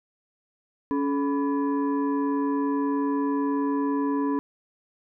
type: tone with frequency modulation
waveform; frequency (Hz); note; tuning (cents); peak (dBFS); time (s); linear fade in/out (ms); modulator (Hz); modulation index
sine; 281.2; C#4; +25; -22; 0.91-4.39; 0; 712; 0.75
effects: none